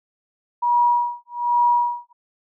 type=tone with tremolo; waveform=sine; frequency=961 Hz; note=B5; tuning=48 cents flat; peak=-13 dBFS; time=0.62-2.13 s; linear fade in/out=10 ms; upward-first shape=sine; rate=1.2 Hz; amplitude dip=100%; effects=none